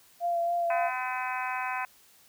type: tone with vibrato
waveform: sine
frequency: 688 Hz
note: F5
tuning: 26 cents flat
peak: -25 dBFS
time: 0.2-0.91 s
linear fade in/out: 50 ms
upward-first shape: sine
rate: 3.6 Hz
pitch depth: 18 cents each way
type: harmonic tone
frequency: 254.1 Hz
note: B3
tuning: 49 cents sharp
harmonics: 3 / 4 / 5 / 6 / 7 / 8 / 9 / 10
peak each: -35 / -34 / -42 / -37 / -42 / -42 / -44 / -38 dBFS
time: 0.7-1.85 s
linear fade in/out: 2 ms
effects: white hiss -59 dBFS RMS until 2.28 s